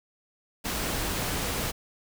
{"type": "noise", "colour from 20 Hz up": "pink", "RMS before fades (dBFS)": -30, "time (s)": [0.64, 1.72], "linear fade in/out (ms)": 20, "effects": []}